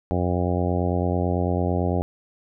harmonic tone, 89 Hz, F2, 33 cents sharp, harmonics 1 / 2 / 3 / 4 / 5 / 6 / 7 / 8 / 9, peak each -24 / -27 / -29 / -30 / -31 / -32 / -32 / -33 / -34 dBFS, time 0.11-2.02 s, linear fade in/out 0 ms, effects none

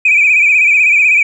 sine tone with vibrato, 2413 Hz, D7, 46 cents sharp, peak -5 dBFS, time 0.05-1.23 s, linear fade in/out 5 ms, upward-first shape sine, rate 16 Hz, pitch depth 88 cents each way, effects tanh soft clip ceiling -2 dBFS

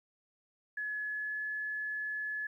sine tone with pitch glide, 1700 to 1710.8 Hz, G#6 to A6, +40 to -49 cents, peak -34 dBFS, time 0.77-2.47 s, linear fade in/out 5 ms, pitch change +11 cents, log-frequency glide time 1-1.42 s, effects 12-bit

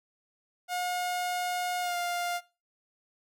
sawtooth tone with pitch glide, 718 to 702 Hz, F5 to F5, +48 to +9 cents, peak -26 dBFS, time 0.68-2.41 s, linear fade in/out 50 ms, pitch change -39 cents, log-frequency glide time 1.81-1.96 s, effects noise-tail reverb RT60 0.3 s tail -19 dB re dry

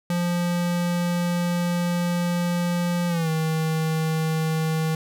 square tone with pitch glide, 174.61 to 159.2 Hz, F3 to D#3, 0 to +40 cents, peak -22 dBFS, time 0.1-4.95 s, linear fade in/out 2 ms, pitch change -160 cents, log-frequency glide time 3.08-3.29 s, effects none

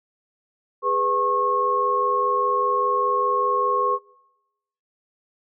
sine tone cluster, 411.7 / 496.7 / 1088 Hz, G#4 / B4 / C#6, -15 / +10 / -33 cents, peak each -27 / -25 / -20 dBFS, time 0.82-3.99 s, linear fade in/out 50 ms, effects noise-tail reverb RT60 0.9 s tail -22 dB re dry

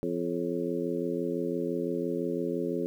harmonic tone with a mistuned harmonic, 85.9 Hz, F2, 28 cents flat, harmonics 2 / 3 / 4 / 5 / 6, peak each -37 / -34 / -33 / -33 / -38 dBFS, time 0.03-2.86 s, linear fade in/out 0 ms, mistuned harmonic 6, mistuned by +97 cents, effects 10-bit

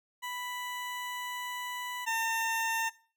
20% pulse tone pair in turn, 989 / 905.3 Hz, B5 / A5, +2 / +49 cents, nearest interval major second, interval 153 cents, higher first, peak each -31 / -24 dBFS, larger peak second, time 0.22-2.06 / 2.06-2.9 s, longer first, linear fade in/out 20 ms, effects noise-tail reverb RT60 0.4 s tail -19 dB re dry

